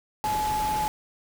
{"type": "tone in noise", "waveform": "sine", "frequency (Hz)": 853, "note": "G#5", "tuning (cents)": 46, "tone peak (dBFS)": -24, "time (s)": [0.24, 0.88], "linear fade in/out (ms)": 0, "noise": "pink", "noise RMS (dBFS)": -34, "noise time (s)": [0.24, 0.88], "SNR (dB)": 7, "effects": []}